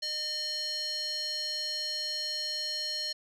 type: tone with band-pass filter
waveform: square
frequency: 607 Hz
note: D#5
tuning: 43 cents flat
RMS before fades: -34 dBFS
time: 0.02-3.13 s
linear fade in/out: 10 ms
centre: 4600 Hz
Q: 8.3
effects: none